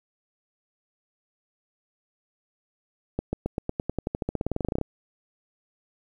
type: accelerating click train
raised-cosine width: 2 ms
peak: -13 dBFS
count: 24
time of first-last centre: 3.19-4.813 s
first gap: 140 ms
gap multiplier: 0.93
effects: 9-bit